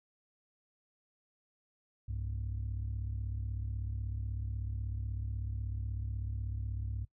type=tone pair together; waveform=sine; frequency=64.76 / 101 Hz; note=C2 / G#2; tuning=-17 / -48 cents; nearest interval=minor sixth; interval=769 cents; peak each=-36 / -36 dBFS; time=2.08-7.05 s; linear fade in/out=10 ms; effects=noise-tail reverb RT60 0.1 s tail -21 dB re dry + tanh soft clip ceiling -30 dBFS